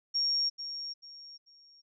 sine tone with echo, 5550 Hz, F8, 12 cents flat, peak -26 dBFS, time 0.14-0.5 s, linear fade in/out 20 ms, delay 440 ms, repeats 3, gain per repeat -10 dB, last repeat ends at 1.82 s, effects none

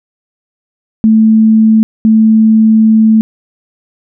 sine tone pair in turn, 220 / 220 Hz, A3 / A3, 0 / 0 cents, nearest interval unison, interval 0 cents, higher neither, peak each -3 dBFS, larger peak neither, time 1.04-1.83 / 2.05-3.21 s, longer second, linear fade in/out 0 ms, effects none

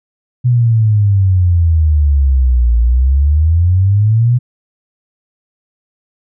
sine exponential two-way sweep, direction down then up, 125.3 to 57.1 to 125.3 Hz, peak -7 dBFS, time 0.44-4.39 s, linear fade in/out 20 ms, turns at 2.78 s, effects none

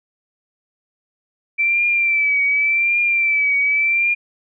sine tone with vibrato, 2331 Hz, D7, 14 cents flat, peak -14 dBFS, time 1.58-4.15 s, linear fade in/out 20 ms, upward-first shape triangle, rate 0.88 Hz, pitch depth 62 cents each way, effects none

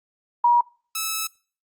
sine / 5% pulse tone pair in turn, 957 / 1302.6 Hz, A#5 / E6, +45 / -21 cents, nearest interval perfect fourth, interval 534 cents, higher second, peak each -13 dBFS, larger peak neither, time 0.44-0.61 / 0.95-1.27 s, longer second, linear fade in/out 5 ms, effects noise-tail reverb RT60 0.4 s tail -23 dB re dry + Opus 32 kbps

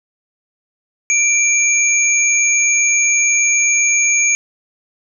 sine tone pair together, 2349 / 6644 Hz, D7 / G#8, 0 / 0 cents, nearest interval octave + tritone, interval 1800 cents, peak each -14 dBFS, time 1.1-4.35 s, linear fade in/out 0 ms, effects none

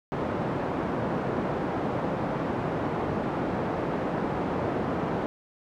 pink band-pass noise, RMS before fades -29 dBFS, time 0.12-5.26 s, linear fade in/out 0 ms, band 150 to 970 Hz, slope 12 dB/octave, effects none

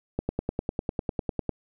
click train, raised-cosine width 2 ms, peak -13 dBFS, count 14, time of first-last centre 0.19-1.493 s, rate 9.98 Hz, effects none

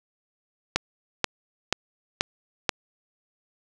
click train, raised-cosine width 0.2 ms, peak -3 dBFS, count 5, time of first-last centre 0.76-2.692 s, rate 2.07 Hz, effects none

